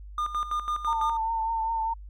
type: tone with tremolo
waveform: triangle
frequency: 1212 Hz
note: D#6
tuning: 46 cents flat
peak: -23 dBFS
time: 0.18-1.17 s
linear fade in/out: 2 ms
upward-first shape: square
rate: 6 Hz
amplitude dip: 70%
type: tone with vibrato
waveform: sine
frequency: 901 Hz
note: A5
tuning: 41 cents sharp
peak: -25 dBFS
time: 0.87-1.94 s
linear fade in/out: 10 ms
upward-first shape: triangle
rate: 5 Hz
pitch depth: 37 cents each way
effects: added 50 Hz sine -40 dBFS peak until 2.09 s